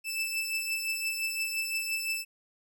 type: beating tone pair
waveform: sawtooth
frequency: 2637 / 2642.8 Hz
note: E7 / E7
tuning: 0 / +4 cents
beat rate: 5.8 Hz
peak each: -28 / -33 dBFS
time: 0.04-2.25 s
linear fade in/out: 50 ms
effects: none